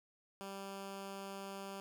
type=tone; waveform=10% pulse; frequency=196 Hz; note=G3; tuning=in tune; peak=-36 dBFS; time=0.41-1.8 s; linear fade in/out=0 ms; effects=none